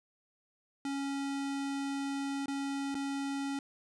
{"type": "tone with dropouts", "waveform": "square", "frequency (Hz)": 277.2, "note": "C#4", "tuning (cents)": 0, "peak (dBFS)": -34, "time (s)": [0.85, 3.59], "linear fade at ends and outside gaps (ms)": 2, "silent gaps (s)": [[2.459, 2.481], [2.945, 2.951]], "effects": ["resampled to 22050 Hz"]}